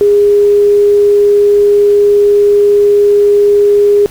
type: tone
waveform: sine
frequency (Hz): 409.4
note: G#4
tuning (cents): -25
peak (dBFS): -4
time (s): 0.01-4.06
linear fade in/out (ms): 0
effects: pink hiss -34 dBFS RMS until 4.1 s